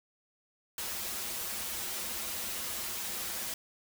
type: noise with comb filter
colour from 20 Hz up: white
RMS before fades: -37 dBFS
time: 0.78-3.54 s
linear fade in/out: 2 ms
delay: 6.9 ms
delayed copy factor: -0.85
effects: none